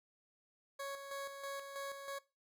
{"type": "tone with tremolo", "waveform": "20% pulse", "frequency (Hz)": 554.4, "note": "C#5", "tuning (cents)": 0, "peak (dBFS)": -36, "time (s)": [0.79, 2.19], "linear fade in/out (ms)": 10, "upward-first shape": "square", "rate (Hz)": 3.1, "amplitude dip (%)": 50, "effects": ["noise-tail reverb RT60 0.3 s tail -21 dB re dry"]}